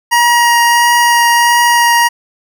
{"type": "tone with vibrato", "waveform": "25% pulse", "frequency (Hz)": 949, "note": "A#5", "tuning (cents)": 31, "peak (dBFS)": -3, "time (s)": [0.11, 2.09], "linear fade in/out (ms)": 20, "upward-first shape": "triangle", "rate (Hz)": 1.5, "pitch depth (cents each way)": 10, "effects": []}